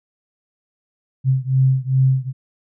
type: beating tone pair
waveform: sine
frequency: 130.81 / 133.31 Hz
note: C3 / C3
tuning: 0 / +33 cents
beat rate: 2.5 Hz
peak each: -16 / -17 dBFS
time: 1.24-2.33 s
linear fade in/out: 50 ms
effects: none